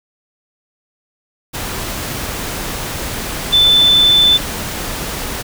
sine tone in noise, 3520 Hz, A7, in tune, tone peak -7 dBFS, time 3.52-4.38 s, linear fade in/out 20 ms, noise pink, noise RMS -23 dBFS, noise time 1.53-5.43 s, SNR +13 dB, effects none

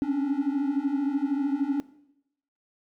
triangle tone cluster, 267.8 / 278.4 / 291.5 Hz, C4 / C#4 / D4, +40 / +8 / -13 cents, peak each -28 / -25 / -25 dBFS, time 0.02-1.8 s, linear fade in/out 0 ms, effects noise-tail reverb RT60 0.8 s tail -19 dB re dry + tanh soft clip ceiling -15 dBFS

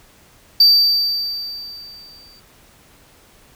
triangle tone with exponential decay, 4644 Hz, D8, 20 cents flat, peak -5 dBFS, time 0.6-2.4 s, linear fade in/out 5 ms, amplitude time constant 390 ms, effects pink hiss -50 dBFS RMS until 3.55 s

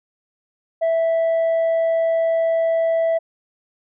sine tone, 658 Hz, E5, 3 cents flat, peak -13 dBFS, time 0.81-3.19 s, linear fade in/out 20 ms, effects tanh soft clip ceiling -15 dBFS

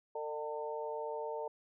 harmonic tone with a mistuned harmonic, 150.3 Hz, D3, 40 cents sharp, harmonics 3 / 4 / 5 / 6, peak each -40 / -42 / -50 / -42 dBFS, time 0.15-1.48 s, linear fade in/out 5 ms, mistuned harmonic 5, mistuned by +33 cents, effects none

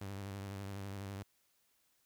sawtooth tone with vibrato, 98.7 Hz, G2, 12 cents sharp, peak -38 dBFS, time 0.01-1.23 s, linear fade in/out 5 ms, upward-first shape sine, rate 12 Hz, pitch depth 46 cents each way, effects white hiss -75 dBFS RMS until 2.05 s

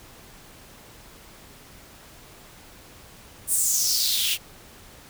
white noise with high-pass filter sweep, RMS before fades -23 dBFS, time 3.47-4.38 s, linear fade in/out 50 ms, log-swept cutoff 9400 to 2700 Hz, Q 4.7, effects pink hiss -48 dBFS RMS until 5.09 s

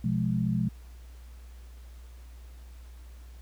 sine chord, F diminished, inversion second, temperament just, 125.72 / 174.61 / 209.5 Hz, Cb3 / F3 / Ab3, +31 / 0 / +15 cents, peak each -29 dBFS, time 0.04-0.69 s, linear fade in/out 5 ms, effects added 60 Hz sine -44 dBFS peak until 3.41 s + pink hiss -60 dBFS RMS until 3.41 s

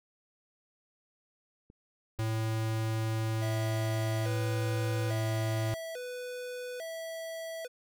clicks, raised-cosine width 3 ms, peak -41 / -36 dBFS, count 2, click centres 1.701 / 2.189 s
square tone, 111 Hz, A2, 16 cents sharp, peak -30 dBFS, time 2.19-5.74 s, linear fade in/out 0 ms
square tone with vibrato, 570 Hz, C#5, 48 cents sharp, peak -38 dBFS, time 3.41-7.68 s, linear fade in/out 20 ms, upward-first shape square, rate 0.59 Hz, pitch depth 240 cents each way
effects none

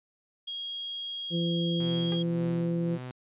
sine tone, 3273 Hz, G#7, 26 cents flat, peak -33 dBFS, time 0.47-2.23 s, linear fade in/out 10 ms
harmonic tone, 170 Hz, F3, 46 cents flat, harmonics 1 / 2 / 3, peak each -27 / -33 / -37 dBFS, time 1.3-2.99 s, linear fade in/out 50 ms
sawtooth tone with tremolo, 126.5 Hz, B2, 42 cents sharp, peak -33 dBFS, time 1.8-3.11 s, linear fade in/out 0 ms, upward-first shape sine, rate 1.8 Hz, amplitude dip 60%
sawtooth tone with exponential decay, 403.2 Hz, G4, 49 cents sharp, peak -30 dBFS, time 2.12-2.22 s, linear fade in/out 0 ms, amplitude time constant 21 ms
effects resampled to 8000 Hz

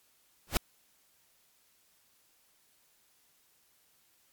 pink noise with exponential growth, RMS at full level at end -23 dBFS, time 0.47-0.57 s, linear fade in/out 0 ms, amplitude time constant 20 ms, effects white hiss -68 dBFS RMS until 4.32 s + MP3 96 kbps

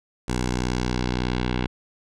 10% pulse tone with low-pass filter sweep, 61.74 Hz, B1, in tune, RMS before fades -25 dBFS, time 0.28-1.67 s, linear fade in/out 5 ms, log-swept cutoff 8200 to 3200 Hz, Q 1.5, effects none

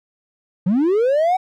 triangle linear sweep, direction up, 166.5 to 763 Hz, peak -11 dBFS, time 0.66-1.37 s, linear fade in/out 10 ms, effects tanh soft clip ceiling -8 dBFS

